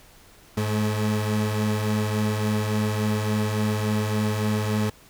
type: tone pair together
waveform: 30% pulse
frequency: 105.79 / 215.1 Hz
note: G#2 / A3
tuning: +32 / -39 cents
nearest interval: octave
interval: 1229 cents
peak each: -21 / -24 dBFS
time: 0.57-4.9 s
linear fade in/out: 5 ms
effects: pink hiss -52 dBFS RMS until 5.09 s